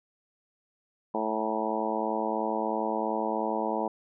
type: harmonic tone with a mistuned harmonic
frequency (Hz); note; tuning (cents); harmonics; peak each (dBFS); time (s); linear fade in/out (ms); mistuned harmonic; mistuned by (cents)
110; A2; 0; 2 / 3 / 4 / 5 / 6 / 7 / 8 / 9; -35 / -35 / -35 / -35 / -35 / -35 / -35 / -35; 1.14-3.88; 5; 9; -48
effects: none